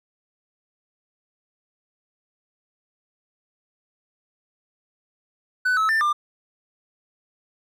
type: tone with pitch steps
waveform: triangle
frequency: 1499 / 1297 / 1784 / 1195 Hz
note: F#6 / E6 / A6 / D6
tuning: +22 / -28 / +23 / +30 cents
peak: -16 dBFS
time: 5.65-6.13 s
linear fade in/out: 10 ms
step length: 120 ms
effects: none

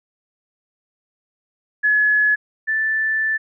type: tone pair in turn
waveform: sine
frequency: 1700 / 1760 Hz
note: G#6 / A6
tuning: +40 / 0 cents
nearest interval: minor second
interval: 60 cents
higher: second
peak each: -13 / -17 dBFS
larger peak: first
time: 1.83-2.36 / 2.67-3.38 s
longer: second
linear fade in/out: 20 ms
effects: none

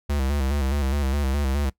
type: tone with vibrato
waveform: square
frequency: 69.3 Hz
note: C#2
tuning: in tune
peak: -22 dBFS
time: 0.09-1.7 s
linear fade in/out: 10 ms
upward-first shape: square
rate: 4.8 Hz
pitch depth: 70 cents each way
effects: noise-tail reverb RT60 0.1 s tail -20 dB re dry

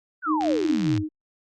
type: exponential sweep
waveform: sine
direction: down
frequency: 1568 to 86.7 Hz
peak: -23 dBFS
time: 0.22-1.04 s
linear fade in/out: 50 ms
type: tone with tremolo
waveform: sine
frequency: 310 Hz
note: D#4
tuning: 6 cents flat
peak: -20 dBFS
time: 0.26-1.09 s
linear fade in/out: 50 ms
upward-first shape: sine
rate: 5 Hz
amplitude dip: 55%
type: click train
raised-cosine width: 0.2 ms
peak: -18 dBFS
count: 48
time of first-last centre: 0.41-0.977 s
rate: 82.9 Hz
effects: Opus 48 kbps

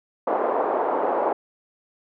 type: band-pass noise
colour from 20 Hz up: white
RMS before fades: -23 dBFS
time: 0.27-1.33 s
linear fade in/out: 5 ms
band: 350 to 920 Hz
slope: 24 dB/octave
effects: none

